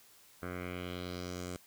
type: tone with low-pass filter sweep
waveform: 10% pulse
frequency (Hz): 89.6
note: F2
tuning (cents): +45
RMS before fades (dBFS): -41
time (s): 0.42-1.57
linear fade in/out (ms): 10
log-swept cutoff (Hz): 1600 to 8700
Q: 2.6
effects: white hiss -61 dBFS RMS until 1.66 s